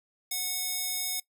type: tone with high-pass filter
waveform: square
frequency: 734 Hz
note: F#5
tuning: 14 cents flat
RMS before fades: -32 dBFS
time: 0.31-1.2 s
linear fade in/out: 5 ms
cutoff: 4600 Hz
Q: 0.54
effects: noise-tail reverb RT60 0.1 s tail -20 dB re dry